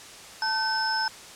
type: tone cluster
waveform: sine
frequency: 884 / 1528 / 5220 Hz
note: A5 / G6 / E8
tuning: +8 / -45 / -18 cents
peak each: -28 dBFS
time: 0.42-1.08 s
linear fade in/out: 2 ms
effects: white hiss -44 dBFS RMS until 1.35 s + low-pass 8000 Hz 12 dB/octave